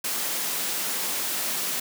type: high-pass noise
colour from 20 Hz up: white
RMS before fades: -28 dBFS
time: 0.04-1.8 s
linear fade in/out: 5 ms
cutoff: 160 Hz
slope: 24 dB/octave
effects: none